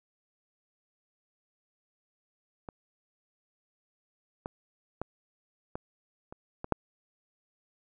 clicks, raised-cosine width 1 ms, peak -26 / -21 / -19 / -21 / -29 / -22 / -10 dBFS, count 7, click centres 2.688 / 4.459 / 5.016 / 5.755 / 6.325 / 6.644 / 6.723 s, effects none

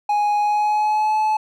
triangle tone with pitch glide, 830.6 to 861.9 Hz, G#5 to A5, 0 to -36 cents, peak -14 dBFS, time 0.09-1.37 s, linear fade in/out 5 ms, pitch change +64 cents, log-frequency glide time 0.39-1.17 s, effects none

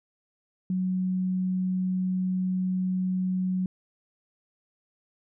sine tone, 185 Hz, F#3, in tune, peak -24 dBFS, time 0.7-3.66 s, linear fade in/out 2 ms, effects none

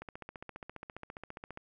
click train, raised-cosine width 0.5 ms, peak -28 dBFS, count 24, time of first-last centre 0.02-1.574 s, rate 14.8 Hz, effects none

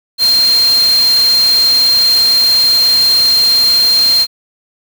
sine tone in noise, 4189 Hz, C8, 1 cent sharp, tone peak -7 dBFS, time 0.18-4.27 s, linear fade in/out 50 ms, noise white, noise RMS -21 dBFS, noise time 0.18-4.27 s, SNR +11 dB, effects none

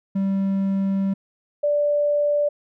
triangle / sine tone pair in turn, 194.7 / 585.5 Hz, G3 / D5, -12 / -5 cents, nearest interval octave + perfect fifth, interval 1907 cents, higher second, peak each -17 dBFS, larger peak neither, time 0.15-1.14 / 1.63-2.49 s, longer first, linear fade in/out 10 ms, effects none

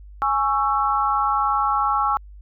sine chord, C# minor, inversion second, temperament just, 831.5 / 1108.7 / 1330.5 Hz, G#5 / C#6 / E6, +2 / 0 / +16 cents, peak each -22 dBFS, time 0.22-2.17 s, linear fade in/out 0 ms, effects added 50 Hz sine -39 dBFS peak until 2.41 s

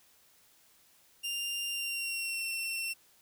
sawtooth tone with pitch glide, 2794 to 2708 Hz, F7 to E7, 0 to +46 cents, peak -30 dBFS, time 1.23-2.94 s, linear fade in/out 20 ms, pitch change -54 cents, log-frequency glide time 1.68-2.44 s, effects white hiss -64 dBFS RMS until 3.21 s

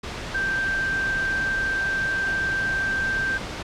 sine tone in noise, 1568 Hz, G6, in tune, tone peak -22 dBFS, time 0.34-3.38 s, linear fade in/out 10 ms, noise pink, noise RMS -32 dBFS, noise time 0.03-3.63 s, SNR +7 dB, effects low-pass 5000 Hz 12 dB/octave

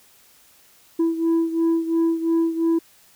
sine beating tone pair, 329.6 / 332.5 Hz, E4 / E4, 0 / +15 cents, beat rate 2.9 Hz, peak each -17 / -21 dBFS, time 0.99-2.79 s, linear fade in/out 10 ms, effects tanh soft clip ceiling -15 dBFS + white hiss -54 dBFS RMS until 3.15 s

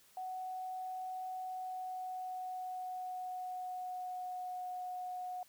sine tone with pitch glide, 744 to 730 Hz, F#5 to F#5, +9 to -24 cents, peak -39 dBFS, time 0.17-5.43 s, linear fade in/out 2 ms, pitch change -33 cents, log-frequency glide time 1.33-4.7 s, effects white hiss -65 dBFS RMS until 5.48 s

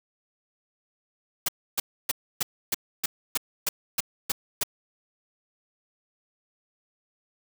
white noise bursts, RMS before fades -25 dBFS, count 11, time 1.46-4.635 s, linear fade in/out 5 ms, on 25 ms, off 290 ms, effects none

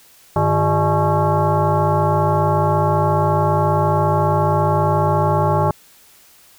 sine tone with frequency modulation, 349.2 Hz, F4, in tune, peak -13 dBFS, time 0.36-5.71 s, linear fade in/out 2 ms, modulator 251 Hz, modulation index 2.9, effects white hiss -49 dBFS RMS until 6.58 s

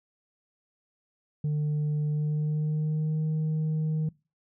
sine tone with pitch glide, 150 to 156.1 Hz, D3 to D#3, +37 to +6 cents, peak -22 dBFS, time 1.44-4.09 s, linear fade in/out 5 ms, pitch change +69 cents, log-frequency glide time 2.11-3.23 s, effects noise-tail reverb RT60 0.3 s tail -24 dB re dry + tanh soft clip ceiling -24 dBFS

